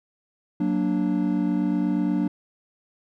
triangle chord, Gb augmented, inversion none, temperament equal, 185 / 233.1 / 293.7 Hz, Gb3 / Bb3 / D4, 0 / 0 / 0 cents, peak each -23 / -25 / -22 dBFS, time 0.6-2.28 s, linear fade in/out 5 ms, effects none

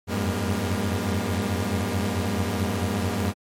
sawtooth tone cluster, 88.9 / 93.6 / 102.6 / 201.9 / 237.1 Hz, F2 / F#2 / G#2 / G#3 / A#3, +31 / +20 / -21 / -49 / +30 cents, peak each -26 dBFS, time 0.07-3.34 s, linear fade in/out 50 ms, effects MP3 64 kbps

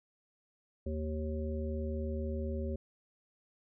harmonic tone with a mistuned harmonic, 77 Hz, D#2, 17 cents flat, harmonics 1 / 3 / 5 / 7, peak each -35 / -40 / -42 / -43 dBFS, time 0.86-2.76 s, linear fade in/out 5 ms, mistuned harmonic 7, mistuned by +22 cents, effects none

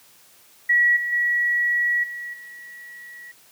sine tone with level steps, 1927 Hz, B6, 43 cents flat, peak -14 / -23 / -18 / -30 / -38 dBFS, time 0.69-3.32 s, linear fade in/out 10 ms, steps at 0.96 / 1.12 / 2.03 / 2.33 s, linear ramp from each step 10 ms, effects white hiss -53 dBFS RMS until 3.51 s + high-pass 80 Hz 12 dB/octave

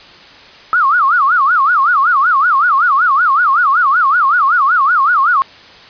sine tone with vibrato, 1254 Hz, D#6, 13 cents sharp, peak -8 dBFS, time 0.73-5.42 s, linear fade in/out 0 ms, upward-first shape sine, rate 5.3 Hz, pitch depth 280 cents each way, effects white hiss -38 dBFS RMS until 5.89 s + resampled to 11025 Hz

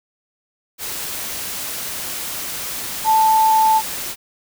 sine tone in noise, 880 Hz, A5, in tune, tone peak -11 dBFS, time 3.04-3.82 s, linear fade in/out 50 ms, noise white, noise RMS -27 dBFS, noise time 0.78-4.16 s, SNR +13 dB, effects none

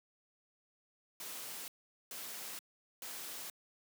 white noise bursts, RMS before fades -45 dBFS, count 3, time 1.2-3.5 s, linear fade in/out 2 ms, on 480 ms, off 430 ms, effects high-pass 200 Hz 12 dB/octave

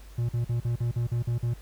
triangle tone bursts, 118.7 Hz, A#2, 32 cents sharp, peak -22 dBFS, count 9, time 0.18-1.538 s, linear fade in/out 5 ms, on 110 ms, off 46 ms, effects added 50 Hz sine -44 dBFS peak until 1.61 s + pink hiss -55 dBFS RMS until 1.61 s

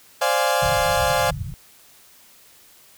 30% pulse chord, D half-diminished seventh, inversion third, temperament equal, 523.3 / 587.3 / 698.5 / 830.6 Hz, C5 / D5 / F5 / Ab5, 0 / 0 / 0 / 0 cents, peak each -21 dBFS, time 0.21-1.31 s, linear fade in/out 10 ms
white low-pass noise, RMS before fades -30 dBFS, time 0.62-1.54 s, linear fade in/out 0 ms, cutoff 170 Hz, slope 96 dB/octave
effects white hiss -51 dBFS RMS until 2.97 s

